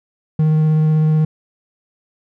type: tone with vibrato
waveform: triangle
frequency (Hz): 155.56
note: D#3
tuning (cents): 0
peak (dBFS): -9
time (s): 0.39-1.25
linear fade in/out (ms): 5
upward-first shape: triangle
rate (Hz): 16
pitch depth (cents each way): 12
effects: none